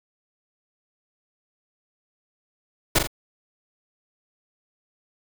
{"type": "noise with echo", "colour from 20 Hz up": "pink", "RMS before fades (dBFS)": -17, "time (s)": [2.95, 2.99], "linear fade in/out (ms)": 10, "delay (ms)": 42, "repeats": 2, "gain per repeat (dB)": -6, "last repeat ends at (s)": 3.074, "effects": []}